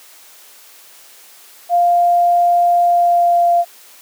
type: tone with pitch glide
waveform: sine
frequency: 698.5 to 692.5 Hz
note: F5 to F5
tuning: 0 to -15 cents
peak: -9 dBFS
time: 1.69-3.65 s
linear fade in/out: 50 ms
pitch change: -15 cents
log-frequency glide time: 2.84-3.52 s
effects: white hiss -43 dBFS RMS until 4.01 s + high-pass 400 Hz 12 dB/octave